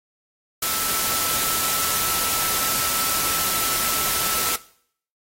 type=tone in noise; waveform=sine; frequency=1318.5 Hz; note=E6; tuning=in tune; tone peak=-31 dBFS; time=0.62-4.56 s; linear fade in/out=5 ms; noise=white; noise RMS=-23 dBFS; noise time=0.62-4.56 s; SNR=-11 dB; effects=noise-tail reverb RT60 0.6 s tail -19 dB re dry + AAC 48 kbps